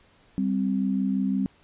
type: tone pair together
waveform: sine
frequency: 195.77 / 261.6 Hz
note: G3 / C4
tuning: -2 / 0 cents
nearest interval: perfect fourth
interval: 502 cents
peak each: -24 / -26 dBFS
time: 0.38-1.46 s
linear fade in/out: 0 ms
effects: pink hiss -59 dBFS RMS until 1.63 s + resampled to 8000 Hz